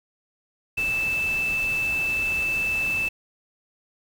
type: tone in noise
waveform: sine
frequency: 2637 Hz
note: E7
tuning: in tune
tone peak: -22 dBFS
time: 0.77-3.09 s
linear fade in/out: 10 ms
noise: pink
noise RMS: -37 dBFS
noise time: 0.77-3.09 s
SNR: +12 dB
effects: none